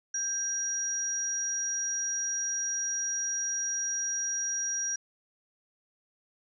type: tone pair together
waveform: sine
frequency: 1591 / 5736 Hz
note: G6 / F8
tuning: +25 / +45 cents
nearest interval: octave + minor seventh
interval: 2220 cents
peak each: -39 / -29 dBFS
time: 0.14-4.96 s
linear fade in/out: 5 ms
effects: none